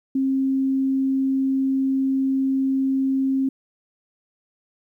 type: tone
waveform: sine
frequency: 267.5 Hz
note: C4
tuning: 38 cents sharp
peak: -18 dBFS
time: 0.15-3.49 s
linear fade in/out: 5 ms
effects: 10-bit